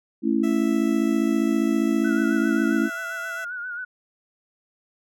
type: chord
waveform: sine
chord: A major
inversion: none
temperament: just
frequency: 220 / 275 / 330 Hz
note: A3 / C#4 / E4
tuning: 0 / -14 / +2 cents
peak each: -23 dBFS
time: 0.22-2.9 s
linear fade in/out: 50 ms
type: tone with pitch glide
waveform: 15% pulse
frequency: 659.3 to 664.3 Hz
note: E5 to E5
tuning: 0 to +13 cents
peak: -28 dBFS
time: 0.43-3.45 s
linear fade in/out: 10 ms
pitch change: +13 cents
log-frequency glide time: 2.71-2.77 s
type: tone with vibrato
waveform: sine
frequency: 1458 Hz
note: F#6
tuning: 26 cents flat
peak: -29 dBFS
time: 2.04-3.85 s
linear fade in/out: 10 ms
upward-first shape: sine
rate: 7.5 Hz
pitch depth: 61 cents each way
effects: none